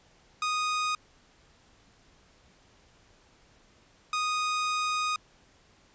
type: tone pair in turn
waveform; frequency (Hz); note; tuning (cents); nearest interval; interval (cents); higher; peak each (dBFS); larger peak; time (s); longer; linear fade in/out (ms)
sawtooth; 1242 / 1242; D#6 / D#6; -3 / -3; unison; 0; neither; -23; neither; 0.42-0.95 / 4.13-5.16; second; 2
effects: pink hiss -61 dBFS RMS until 5.94 s + resampled to 16000 Hz